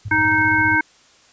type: tone with tremolo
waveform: sine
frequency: 104.2 Hz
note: G#2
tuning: 6 cents sharp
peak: -24 dBFS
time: 0.05-0.77 s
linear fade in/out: 10 ms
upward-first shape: square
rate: 15 Hz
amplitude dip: 75%
type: harmonic tone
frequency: 311.1 Hz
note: D#4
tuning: in tune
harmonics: 1 / 3 / 5 / 7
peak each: -23 / -21 / -16 / -21 dBFS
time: 0.11-0.81 s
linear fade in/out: 5 ms
effects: white hiss -52 dBFS RMS until 1.32 s + resampled to 16000 Hz